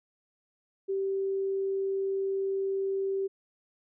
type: tone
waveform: sine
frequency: 388.8 Hz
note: G4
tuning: 14 cents flat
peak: -27 dBFS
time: 0.88-3.28 s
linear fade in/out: 20 ms
effects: none